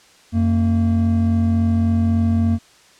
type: tone pair together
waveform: triangle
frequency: 90.72 / 228.6 Hz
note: F#2 / A#3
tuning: -34 / -34 cents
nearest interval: octave + major third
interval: 1600 cents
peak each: -15 dBFS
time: 0.32-2.59 s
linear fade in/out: 50 ms
effects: white hiss -50 dBFS RMS until 2.99 s + low-pass 7000 Hz 12 dB/octave